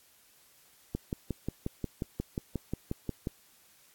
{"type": "click train", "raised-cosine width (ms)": 3, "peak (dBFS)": -19, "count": 14, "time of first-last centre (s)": [0.95, 3.271], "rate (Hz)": 5.6, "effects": ["white hiss -62 dBFS RMS until 3.94 s", "AAC 64 kbps"]}